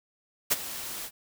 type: noise with ADSR envelope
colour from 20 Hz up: white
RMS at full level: -21 dBFS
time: 0.5-1.11 s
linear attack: 20 ms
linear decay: 28 ms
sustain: -16 dB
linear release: 61 ms
effects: none